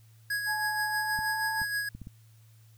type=tone with tremolo; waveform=square; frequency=1661.2 Hz; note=G#6; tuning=in tune; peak=-28 dBFS; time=0.3-1.89 s; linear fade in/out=5 ms; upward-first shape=sine; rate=6.3 Hz; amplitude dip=45%
type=tone with pitch glide; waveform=sine; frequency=857 to 879.6 Hz; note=A5 to A5; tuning=-46 to -1 cents; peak=-32 dBFS; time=0.46-1.65 s; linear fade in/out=50 ms; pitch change=+45 cents; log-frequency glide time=0.87-1.49 s
type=clicks; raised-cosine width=5 ms; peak=-29 dBFS; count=5; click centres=1.19 / 1.617 / 1.95 / 2.017 / 2.071 s
effects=added 111 Hz sine -54 dBFS peak until 2.77 s + white hiss -66 dBFS RMS until 2.77 s